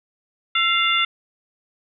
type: harmonic tone with a mistuned harmonic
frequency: 698.5 Hz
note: F5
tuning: in tune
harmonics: 2 / 3 / 4 / 5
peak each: -22 / -22 / -22 / -22 dBFS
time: 0.55-1.05 s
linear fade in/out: 5 ms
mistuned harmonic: 2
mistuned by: -58 cents
effects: none